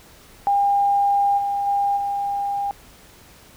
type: tone with level steps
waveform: sine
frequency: 804 Hz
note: G5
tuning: 44 cents sharp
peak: -15 / -20 / -17 / -21 dBFS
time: 0.47-2.71 s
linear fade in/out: 0 ms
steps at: 1.37 / 1.66 / 1.96 s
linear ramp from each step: 20 ms
effects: pink hiss -48 dBFS RMS until 3.56 s